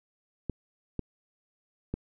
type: clicks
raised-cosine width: 3 ms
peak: -18 dBFS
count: 3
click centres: 0.497 / 0.993 / 1.94 s
effects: none